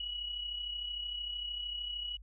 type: tone with amplitude modulation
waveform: sine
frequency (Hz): 2924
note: F#7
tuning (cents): -21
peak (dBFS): -34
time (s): 0-2.17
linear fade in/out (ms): 5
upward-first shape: sine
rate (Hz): 33.2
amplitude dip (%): 50
effects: added 50 Hz sine -49 dBFS peak until 2.22 s